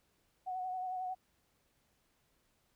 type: tone with vibrato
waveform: sine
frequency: 740 Hz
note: F#5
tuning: in tune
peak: -36 dBFS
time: 0.46-1.15 s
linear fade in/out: 20 ms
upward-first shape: sine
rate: 11 Hz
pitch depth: 28 cents each way
effects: pink hiss -75 dBFS RMS until 2.75 s